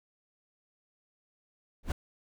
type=noise with exponential growth; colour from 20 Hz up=brown; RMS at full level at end=-19 dBFS; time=1.83-1.92 s; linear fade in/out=5 ms; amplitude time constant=19 ms; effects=none